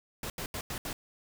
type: noise bursts at uneven times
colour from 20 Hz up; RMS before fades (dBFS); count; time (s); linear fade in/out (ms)
pink; -37; 5; 0.23-0.3 / 0.38-0.46 / 0.54-0.61 / 0.7-0.78 / 0.85-0.93; 2
effects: none